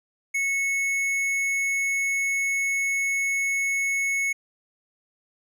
sine tone with tanh clipping, 2200 Hz, C#7, 14 cents flat, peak -24 dBFS, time 0.34-4.33 s, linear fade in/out 10 ms, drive 12 dB, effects none

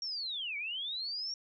sine linear two-way sweep, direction down then up, 5620 to 2217 to 5620 Hz, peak -35 dBFS, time 0.02-1.34 s, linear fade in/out 2 ms, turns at 0.57 s, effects none

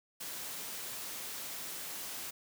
white high-pass noise, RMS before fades -42 dBFS, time 0.2-2.31 s, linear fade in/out 10 ms, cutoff 110 Hz, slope 12 dB/octave, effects none

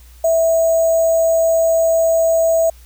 sine tone with sample-and-hold, 656 Hz, E5, 9 cents flat, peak -11 dBFS, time 0.24-2.7 s, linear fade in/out 5 ms, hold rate 7350 Hz, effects added 60 Hz sine -40 dBFS peak until 2.85 s + white hiss -50 dBFS RMS until 2.85 s

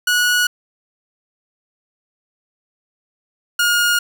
sawtooth tone pair in turn, 1462 / 1428.6 Hz, F#6 / F6, -21 / +39 cents, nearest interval unison, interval 40 cents, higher first, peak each -10 dBFS, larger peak neither, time 0.07-0.47 / 3.59-3.99 s, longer neither, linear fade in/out 5 ms, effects none

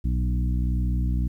harmonic tone with a mistuned harmonic, 61.74 Hz, B1, in tune, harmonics 1 / 2 / 3 / 4 / 5, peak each -22 / -29 / -32 / -36 / -39 dBFS, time 0.04-1.28 s, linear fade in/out 10 ms, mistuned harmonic 2, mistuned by -25 cents, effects 10-bit

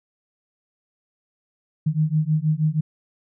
sine beating tone pair, 151.9 / 158.2 Hz, D#3 / D#3, -41 / +29 cents, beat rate 6.3 Hz, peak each -21 dBFS, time 1.86-2.81 s, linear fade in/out 10 ms, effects none

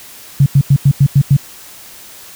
sine tone bursts, 139.3 Hz, C#3, 9 cents sharp, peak -4 dBFS, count 7, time 0.4-1.367 s, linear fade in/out 5 ms, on 61 ms, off 90 ms, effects white hiss -36 dBFS RMS until 2.35 s

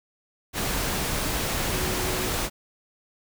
sine tone in noise, 368.1 Hz, F#4, 9 cents flat, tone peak -32 dBFS, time 1.72-2.31 s, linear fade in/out 50 ms, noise pink, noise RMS -27 dBFS, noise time 0.53-2.5 s, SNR -8 dB, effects none

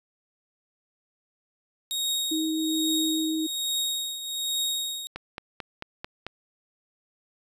sawtooth tone with tremolo, 3755 Hz, A#7, 12 cents sharp, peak -21 dBFS, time 1.91-5.07 s, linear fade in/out 0 ms, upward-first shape triangle, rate 1.2 Hz, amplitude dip 70%
sine tone, 316.7 Hz, D#4, 31 cents sharp, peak -25 dBFS, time 2.31-3.47 s, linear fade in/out 10 ms
click train, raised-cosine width 0.3 ms, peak -18 dBFS, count 6, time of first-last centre 5.16-6.266 s, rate 4.52 Hz
effects resampled to 32000 Hz

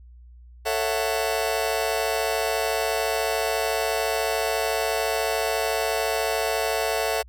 sawtooth chord, F# minor seventh, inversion first, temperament just, 444 / 555 / 666 / 740 Hz, A4 / C#5 / E5 / F#5, +16 / +2 / +18 / 0 cents, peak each -23 / -26 / -23 / -26 dBFS, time 0.65-7.23 s, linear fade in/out 20 ms, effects added 60 Hz sine -44 dBFS peak until 7.28 s

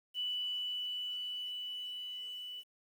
sine tone with level ramp, 2971 Hz, F#7, 6 cents sharp, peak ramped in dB -33 to -42 dBFS, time 0.14-2.64 s, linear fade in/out 50 ms, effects 10-bit

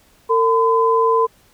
sine tone pair together, 453.8 / 1014.6 Hz, A#4 / B5, -47 / +46 cents, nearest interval octave + major second, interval 1393 cents, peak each -15 dBFS, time 0.29-1.27 s, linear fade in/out 20 ms, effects pink hiss -54 dBFS RMS until 1.53 s

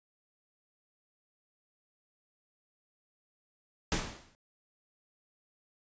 pink noise with exponential decay, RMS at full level -28 dBFS, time 3.92-4.35 s, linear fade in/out 0 ms, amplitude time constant 93 ms, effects resampled to 16000 Hz

